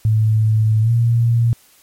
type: tone with pitch glide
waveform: sine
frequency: 109.3 to 117.14 Hz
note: A2 to A#2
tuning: -11 to +9 cents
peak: -11 dBFS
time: 0.05-1.53 s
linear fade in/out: 0 ms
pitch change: +120 cents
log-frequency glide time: 0.82-0.91 s
effects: white hiss -51 dBFS RMS until 1.82 s + MP3 64 kbps

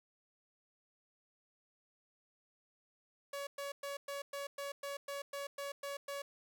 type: tone bursts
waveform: sawtooth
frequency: 563 Hz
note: C#5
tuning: 27 cents sharp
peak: -36 dBFS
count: 12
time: 3.33-6.22 s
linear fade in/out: 5 ms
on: 140 ms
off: 110 ms
effects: none

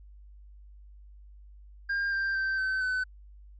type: tone with pitch steps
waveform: triangle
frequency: 1605 / 1581.1 / 1557.5 / 1534.3 / 1511.4 Hz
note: G6 / G6 / G6 / G6 / F#6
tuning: +40 / +14 / -12 / -38 / +36 cents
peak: -25 dBFS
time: 1.89-3.04 s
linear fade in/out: 10 ms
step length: 230 ms
effects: added 50 Hz sine -48 dBFS peak until 3.59 s + resampled to 16000 Hz

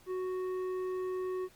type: tone with tanh clipping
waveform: triangle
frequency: 370 Hz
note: F#4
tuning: in tune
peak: -34 dBFS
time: 0.06-1.49 s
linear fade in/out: 50 ms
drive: 13 dB
effects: pink hiss -61 dBFS RMS until 1.55 s + MP3 96 kbps

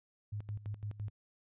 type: tone with tremolo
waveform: sine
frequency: 104.1 Hz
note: G#2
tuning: 5 cents sharp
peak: -36 dBFS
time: 0.32-1.1 s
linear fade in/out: 10 ms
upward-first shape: square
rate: 5.9 Hz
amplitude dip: 80%
effects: resampled to 8000 Hz

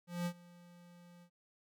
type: tone with ADSR envelope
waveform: square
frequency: 174.61 Hz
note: F3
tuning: in tune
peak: -34 dBFS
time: 0.07-1.3 s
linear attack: 190 ms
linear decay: 69 ms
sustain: -23 dB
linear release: 77 ms
effects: none

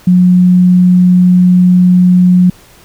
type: tone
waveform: sine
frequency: 180.5 Hz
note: F#3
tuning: 43 cents flat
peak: -3 dBFS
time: 0.07-2.5 s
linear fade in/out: 5 ms
effects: pink hiss -41 dBFS RMS until 2.84 s

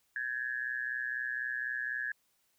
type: tone with amplitude modulation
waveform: sine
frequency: 1684 Hz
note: G#6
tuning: 24 cents sharp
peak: -29 dBFS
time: 0.16-2.12 s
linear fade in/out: 2 ms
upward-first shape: sine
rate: 124 Hz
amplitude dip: 90%
effects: white hiss -74 dBFS RMS until 2.58 s

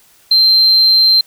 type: tone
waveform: sine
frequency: 4135 Hz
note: C8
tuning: 21 cents flat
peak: -5 dBFS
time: 0.31-1.21 s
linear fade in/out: 5 ms
effects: tanh soft clip ceiling -3 dBFS + white hiss -49 dBFS RMS until 1.26 s

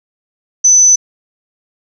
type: tone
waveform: sine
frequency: 6030 Hz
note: F#8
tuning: 32 cents sharp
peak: -4 dBFS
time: 0.64-0.96 s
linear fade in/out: 10 ms
effects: none

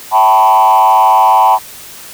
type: tone with frequency modulation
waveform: sine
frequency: 882 Hz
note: A5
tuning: 4 cents sharp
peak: -3 dBFS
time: 0.11-1.59 s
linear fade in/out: 50 ms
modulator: 107 Hz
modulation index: 1.4
effects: tanh soft clip ceiling -2 dBFS + white hiss -32 dBFS RMS until 2.13 s

